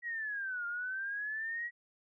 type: linear two-way sweep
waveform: sine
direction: down then up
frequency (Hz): 1925 to 1396.9 to 1925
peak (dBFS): -35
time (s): 0.02-1.71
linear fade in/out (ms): 50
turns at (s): 0.66
effects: none